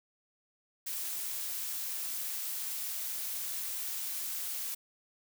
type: noise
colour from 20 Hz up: blue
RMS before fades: -37 dBFS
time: 0.86-4.75 s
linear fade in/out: 10 ms
effects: none